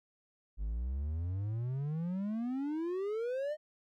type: exponential sweep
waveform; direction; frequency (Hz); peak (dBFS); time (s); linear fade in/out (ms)
triangle; up; 49 to 622.3; -31; 0.57-3.57; 50
effects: none